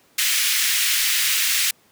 pink high-pass noise, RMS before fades -20 dBFS, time 0.18-1.71 s, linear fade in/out 5 ms, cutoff 1900 Hz, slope 24 dB/octave, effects pink hiss -57 dBFS RMS until 1.91 s + high-pass 150 Hz 12 dB/octave

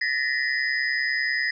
sine tone cluster, 1741 / 1871 / 2011 / 5010 Hz, A6 / A#6 / B6 / D#8, -19 / +6 / +31 / +11 cents, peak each -30 / -25 / -28 / -32 dBFS, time 0.01-1.51 s, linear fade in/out 5 ms, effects none

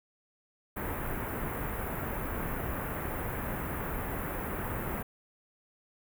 pink band-stop noise, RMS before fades -35 dBFS, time 0.76-5.03 s, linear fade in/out 10 ms, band 2000 to 13000 Hz, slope 24 dB/octave, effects none

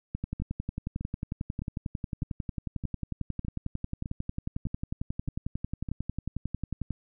two click trains, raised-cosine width 5 ms, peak -19 / -23 dBFS, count 76 / 10, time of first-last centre 0.15-6.907 / 0.4-5.888 s, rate 11.1 / 1.64 Hz, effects none

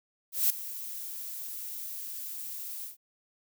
violet noise with ADSR envelope, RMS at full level -23 dBFS, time 0.32-2.97 s, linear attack 180 ms, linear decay 4 ms, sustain -16 dB, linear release 130 ms, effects none

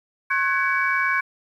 sine tone cluster, 1083 / 1500 / 1661 / 2272 Hz, C#6 / F#6 / G#6 / C#7, -41 / +23 / 0 / +42 cents, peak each -24 dBFS, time 0.3-1.21 s, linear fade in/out 10 ms, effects tanh soft clip ceiling -9 dBFS + 9-bit

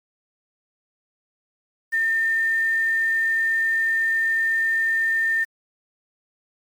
sine tone with quantisation, 1807 Hz, A6, 46 cents sharp, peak -18 dBFS, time 1.92-5.45 s, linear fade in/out 20 ms, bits 7, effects MP3 96 kbps

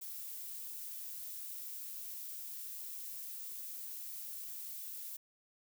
violet noise, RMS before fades -45 dBFS, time 0.01-5.17 s, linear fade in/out 10 ms, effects none

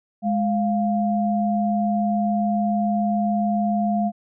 sine tone pair together, 208.5 / 698.5 Hz, G#3 / F5, +7 / 0 cents, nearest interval octave + major sixth, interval 2093 cents, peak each -20 / -23 dBFS, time 0.22-4.12 s, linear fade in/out 50 ms, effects none

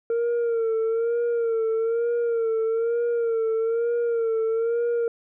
sine tone with vibrato, 459.7 Hz, A#4, 24 cents flat, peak -18 dBFS, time 0.1-5.08 s, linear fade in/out 2 ms, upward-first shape sine, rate 1.1 Hz, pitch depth 53 cents each way, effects tanh soft clip ceiling -20 dBFS

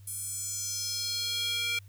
square tone with high-pass filter sweep, 469.6 Hz, A#4, 13 cents sharp, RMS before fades -33 dBFS, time 0.07-1.79 s, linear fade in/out 5 ms, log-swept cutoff 10000 to 2500 Hz, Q 3.3, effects added 99 Hz sine -48 dBFS peak until 1.88 s + white hiss -65 dBFS RMS until 1.88 s

